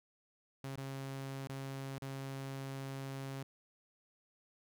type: tone with dropouts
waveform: sawtooth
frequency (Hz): 135.6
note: C#3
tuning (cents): -38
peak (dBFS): -37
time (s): 0.64-3.43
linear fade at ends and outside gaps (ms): 2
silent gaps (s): 0.759-0.776 / 1.472-1.494 / 1.983-2.021
effects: none